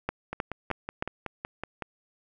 two click trains, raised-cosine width 0.5 ms, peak -18 / -13 dBFS, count 9 / 4, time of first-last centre 0.33-1.823 / 0.09-1.025 s, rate 5.36 / 3.21 Hz, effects none

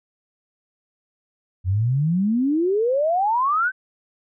sine exponential sweep, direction up, 87.3 to 1568 Hz, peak -17 dBFS, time 1.64-3.72 s, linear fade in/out 50 ms, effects none

